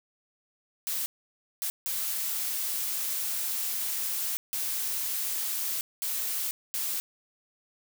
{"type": "noise bursts at uneven times", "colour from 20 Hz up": "blue", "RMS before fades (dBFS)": -31, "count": 6, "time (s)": [[0.87, 1.06], [1.62, 1.7], [1.86, 4.37], [4.53, 5.81], [6.02, 6.51], [6.74, 7]], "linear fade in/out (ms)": 0, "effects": []}